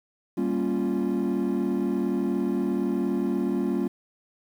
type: chord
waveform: triangle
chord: G half-diminished seventh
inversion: none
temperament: equal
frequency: 196 / 233.1 / 277.2 / 349.2 Hz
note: G3 / Bb3 / Db4 / F4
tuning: 0 / 0 / 0 / 0 cents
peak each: -26 dBFS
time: 0.37-3.88 s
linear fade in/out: 10 ms
effects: tanh soft clip ceiling -16 dBFS + 9-bit